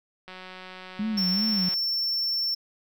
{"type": "click train", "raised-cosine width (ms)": 0.3, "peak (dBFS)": -26, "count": 271, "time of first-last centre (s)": [0.28, 1.739], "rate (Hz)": 185}
{"type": "tone with vibrato", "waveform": "sine", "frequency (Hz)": 200, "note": "G3", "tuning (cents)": 35, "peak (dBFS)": -25, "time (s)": [0.99, 1.69], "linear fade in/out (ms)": 5, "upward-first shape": "sine", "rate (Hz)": 2.6, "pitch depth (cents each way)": 170}
{"type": "tone", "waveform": "triangle", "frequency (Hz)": 5410, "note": "E8", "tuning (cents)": 44, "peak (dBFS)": -23, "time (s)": [1.17, 2.55], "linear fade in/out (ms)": 10}
{"effects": []}